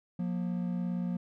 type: tone pair together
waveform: triangle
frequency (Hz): 178.14 / 235.8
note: F3 / A#3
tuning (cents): +35 / +20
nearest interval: perfect fourth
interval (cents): 485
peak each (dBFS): -29 / -35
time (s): 0.19-1.17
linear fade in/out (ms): 5
effects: none